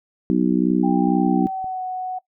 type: harmonic tone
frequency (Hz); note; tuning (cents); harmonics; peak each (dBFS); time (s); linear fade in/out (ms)
62.2; B1; +13; 3 / 4 / 5 / 6; -20 / -20 / -20 / -26; 0.3-1.47; 0
type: click train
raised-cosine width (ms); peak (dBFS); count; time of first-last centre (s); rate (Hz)
3; -29; 7; 0.52-1.644; 5.34
type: tone with pitch glide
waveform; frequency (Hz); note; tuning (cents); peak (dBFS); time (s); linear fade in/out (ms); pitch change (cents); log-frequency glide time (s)
sine; 794 to 740.8; G5 to F#5; +22 to +2; -24; 0.83-2.19; 10; -120; 1.09-1.83
effects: noise-tail reverb RT60 0.1 s tail -19 dB re dry